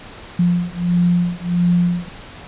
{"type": "beating tone pair", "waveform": "sine", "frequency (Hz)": [174.61, 176.11], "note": ["F3", "F3"], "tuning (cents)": [0, 15], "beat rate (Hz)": 1.5, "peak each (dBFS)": -17, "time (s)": [0.39, 2.09], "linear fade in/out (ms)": 5, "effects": ["pink hiss -37 dBFS RMS until 2.47 s", "resampled to 8000 Hz"]}